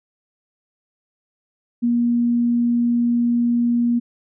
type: tone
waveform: sine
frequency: 238.1 Hz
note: A#3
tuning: 37 cents sharp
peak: -15 dBFS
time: 1.82-4 s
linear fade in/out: 20 ms
effects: none